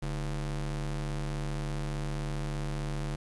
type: ring-modulated tone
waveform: square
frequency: 89.3 Hz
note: F2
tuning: 39 cents sharp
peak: -29 dBFS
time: 0.02-3.16 s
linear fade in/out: 10 ms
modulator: 51.7 Hz
effects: resampled to 24000 Hz + 10-bit